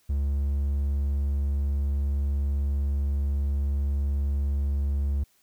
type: tone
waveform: triangle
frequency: 70.3 Hz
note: C#2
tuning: 25 cents sharp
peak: -21 dBFS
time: 0.09-5.24 s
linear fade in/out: 10 ms
effects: white hiss -65 dBFS RMS until 5.42 s